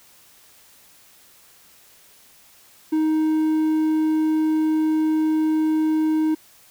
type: tone with hard clipping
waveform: triangle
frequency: 312.9 Hz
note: D#4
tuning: 10 cents sharp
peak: -18 dBFS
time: 2.92-6.35 s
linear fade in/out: 10 ms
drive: 6 dB
effects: white hiss -52 dBFS RMS until 6.7 s